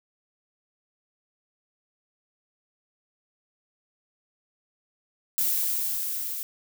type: noise with level ramp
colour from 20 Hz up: violet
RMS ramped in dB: -24 to -33 dBFS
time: 5.38-6.43 s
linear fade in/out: 0 ms
effects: none